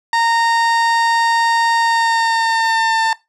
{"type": "tone with pitch glide", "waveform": "30% pulse", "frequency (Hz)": [924, 896.7], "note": ["A#5", "A5"], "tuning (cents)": [-16, 33], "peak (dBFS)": -10, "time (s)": [0.13, 3.13], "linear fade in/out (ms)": 2, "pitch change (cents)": -51, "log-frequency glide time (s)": [1.79, 3.02], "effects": ["noise-tail reverb RT60 0.2 s tail -19 dB re dry", "low-pass 6000 Hz 12 dB/octave"]}